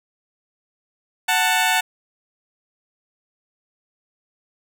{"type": "tone pair together", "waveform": "15% pulse", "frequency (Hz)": [740.4, 886], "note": ["F#5", "A5"], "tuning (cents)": [1, 12], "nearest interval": "minor third", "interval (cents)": 311, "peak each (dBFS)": -13, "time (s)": [1.28, 1.81], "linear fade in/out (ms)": 10, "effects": []}